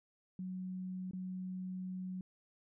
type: tone with dropouts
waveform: sine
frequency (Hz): 185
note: F#3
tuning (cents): 0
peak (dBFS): -39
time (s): 0.39-2.21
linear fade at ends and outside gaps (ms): 2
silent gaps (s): 1.111-1.133
effects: none